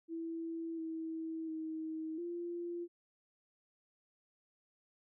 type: tone with pitch steps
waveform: sine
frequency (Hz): 329.6 / 323.3 / 317.6 / 345.4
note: E4 / E4 / D#4 / F4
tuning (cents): 0 / -34 / +36 / -19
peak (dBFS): -38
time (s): 0.08-2.88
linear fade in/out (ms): 50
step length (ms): 700
effects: none